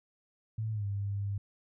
sine tone with pitch glide, 110 to 100.29 Hz, A2 to G2, 0 to +40 cents, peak -31 dBFS, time 0.58-1.38 s, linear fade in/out 5 ms, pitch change -160 cents, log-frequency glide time 0.72-0.85 s, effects none

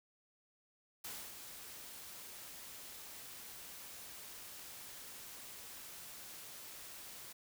white noise with ADSR envelope, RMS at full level -45 dBFS, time 1.04-7.33 s, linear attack 7 ms, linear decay 270 ms, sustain -6 dB, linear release 11 ms, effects none

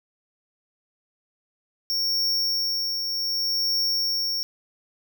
square tone with tremolo, 5500 Hz, F8, 27 cents flat, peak -21 dBFS, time 1.9-4.43 s, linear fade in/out 0 ms, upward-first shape triangle, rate 0.66 Hz, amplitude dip 45%, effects none

